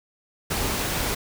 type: noise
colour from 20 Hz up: pink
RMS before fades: -26 dBFS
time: 0.5-1.15 s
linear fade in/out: 10 ms
effects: none